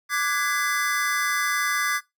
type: chord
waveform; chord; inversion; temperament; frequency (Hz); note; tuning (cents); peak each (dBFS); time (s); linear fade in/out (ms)
square; G# half-diminished seventh; second; equal with one note detuned; 1174.7 / 1480 / 1661.2 / 2018; D6 / F#6 / G#6 / B6; 0 / 0 / 0 / +37; -28 / -32 / -27 / -28; 0.09-2.01; 50
effects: noise-tail reverb RT60 0.2 s tail -21 dB re dry